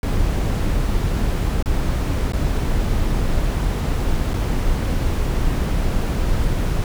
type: noise with dropouts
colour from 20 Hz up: brown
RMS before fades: -19 dBFS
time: 0.03-6.84 s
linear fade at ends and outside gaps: 1 ms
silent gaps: 1.626-1.658 / 2.321-2.334 / 4.335-4.339 s
effects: none